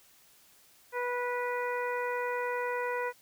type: harmonic tone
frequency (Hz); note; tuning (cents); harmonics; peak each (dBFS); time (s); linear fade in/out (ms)
490; B4; -14; 1 / 2 / 3 / 4 / 5; -33 / -35 / -39 / -39 / -45; 0.92-3.13; 50
effects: white hiss -61 dBFS RMS until 3.21 s